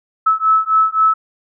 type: beating tone pair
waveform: sine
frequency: 1300 / 1303.8 Hz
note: E6 / E6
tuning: -24 / -19 cents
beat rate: 3.8 Hz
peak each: -14 dBFS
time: 0.26-1.14 s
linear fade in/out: 10 ms
effects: none